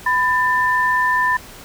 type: tone pair together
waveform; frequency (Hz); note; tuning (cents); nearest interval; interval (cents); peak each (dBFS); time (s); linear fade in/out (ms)
sine; 1000 / 1781.8; B5 / A6; +21 / +21; minor seventh; 1000; -17; 0.06-1.37; 5
effects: pink hiss -39 dBFS RMS until 1.64 s